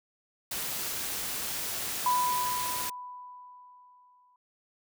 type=noise; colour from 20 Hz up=white; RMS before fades=-34 dBFS; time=0.51-2.9 s; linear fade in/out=5 ms
type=tone with exponential decay; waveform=sine; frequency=992 Hz; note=B5; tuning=7 cents sharp; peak=-22 dBFS; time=2.06-4.36 s; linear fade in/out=2 ms; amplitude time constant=500 ms
effects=none